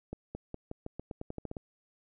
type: accelerating click train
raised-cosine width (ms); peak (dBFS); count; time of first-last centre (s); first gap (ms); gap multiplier
2; -25; 13; 0.13-1.568; 220; 0.88
effects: none